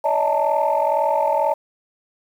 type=tone cluster; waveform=sine; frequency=572 / 631 / 869 / 911 Hz; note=D5 / D#5 / A5 / A#5; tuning=-46 / +24 / -22 / -40 cents; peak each=-21 dBFS; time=0.04-1.54 s; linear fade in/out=10 ms; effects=tanh soft clip ceiling -9 dBFS + 8-bit